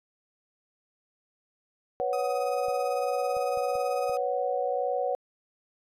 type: chord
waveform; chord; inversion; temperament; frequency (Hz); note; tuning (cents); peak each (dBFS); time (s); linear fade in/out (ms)
sine; B suspended second; none; just; 493.9 / 555.6 / 740.8; B4 / C#5 / F#5; 0 / +4 / +2; -30; 2-5.15; 0
type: tone with tremolo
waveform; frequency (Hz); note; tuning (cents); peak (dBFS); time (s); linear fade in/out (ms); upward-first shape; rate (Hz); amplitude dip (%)
35% pulse; 1255; D#6; +15; -34; 2.13-4.17; 0; sine; 18; 50
type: clicks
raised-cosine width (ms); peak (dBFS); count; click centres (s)
5; -38; 5; 2.684 / 3.368 / 3.574 / 3.755 / 4.096
effects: resampled to 32000 Hz